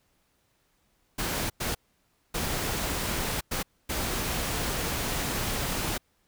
pink noise bursts at uneven times, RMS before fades -30 dBFS, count 5, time 1.18-1.5 / 1.6-1.75 / 2.34-3.41 / 3.51-3.63 / 3.89-5.98 s, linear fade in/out 10 ms, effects pink hiss -70 dBFS RMS until 6.27 s

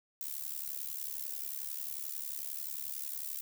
violet noise with amplitude modulation, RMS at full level -36 dBFS, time 0.21-3.41 s, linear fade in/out 0 ms, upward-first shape sine, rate 71.2 Hz, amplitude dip 90%, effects none

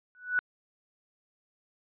sine tone with exponential growth, 1481 Hz, F#6, 1 cent sharp, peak -19 dBFS, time 0.15-0.39 s, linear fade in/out 0 ms, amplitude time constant 52 ms, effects tanh soft clip ceiling -19 dBFS + resampled to 8000 Hz

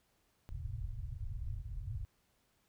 pink low-pass noise, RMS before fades -41 dBFS, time 0.49-2.05 s, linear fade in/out 0 ms, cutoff 130 Hz, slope 96 dB/octave, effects pink hiss -75 dBFS RMS until 2.68 s

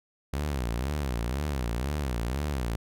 sawtooth tone with vibrato, 65.41 Hz, C2, in tune, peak -24 dBFS, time 0.33-2.76 s, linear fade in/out 5 ms, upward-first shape sine, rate 2 Hz, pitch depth 240 cents each way, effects none

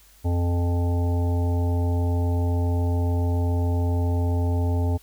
harmonic tone with a mistuned harmonic, 87.31 Hz, F2, in tune, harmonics 1 / 3 / 5 / 7 / 9 / 10, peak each -20 / -30 / -34 / -37 / -39 / -40 dBFS, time 0.24-4.98 s, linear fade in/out 20 ms, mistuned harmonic 5, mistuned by -21 cents, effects added 50 Hz sine -55 dBFS peak until 5.02 s + white hiss -55 dBFS RMS until 5.02 s

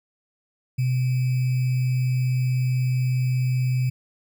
sine tone with sample-and-hold, 127.4 Hz, C3, 46 cents flat, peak -19 dBFS, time 0.78-3.9 s, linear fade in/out 10 ms, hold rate 2450 Hz, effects none

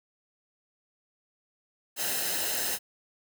white noise with comb filter, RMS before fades -30 dBFS, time 1.96-2.79 s, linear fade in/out 50 ms, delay 0.87 ms, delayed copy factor -0.6, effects none

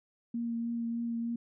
sine tone with vibrato, 233.1 Hz, A#3, in tune, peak -31 dBFS, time 0.34-1.36 s, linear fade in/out 5 ms, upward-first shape triangle, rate 3.3 Hz, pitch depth 16 cents each way, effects none

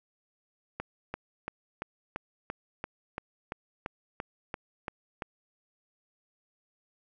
click train, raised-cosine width 0.5 ms, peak -19 dBFS, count 14, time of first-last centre 0.8-5.222 s, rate 2.94 Hz, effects none

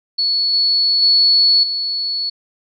sine tone with level steps, 4406 Hz, C#8, 11 cents flat, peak -14 / -12 / -9 / -18 dBFS, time 0.18-2.3 s, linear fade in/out 10 ms, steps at 0.53 / 1.02 / 1.63 s, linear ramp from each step 5 ms, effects none

